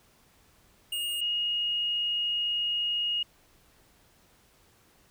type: tone pair in turn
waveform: square / sine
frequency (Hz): 2851 / 2869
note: F7 / F7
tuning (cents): +35 / +46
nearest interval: unison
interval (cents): 11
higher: second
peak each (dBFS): -30 / -26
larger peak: second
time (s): 0.92-1.21 / 1.21-3.23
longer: second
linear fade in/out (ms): 5
effects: pink hiss -62 dBFS RMS until 5.1 s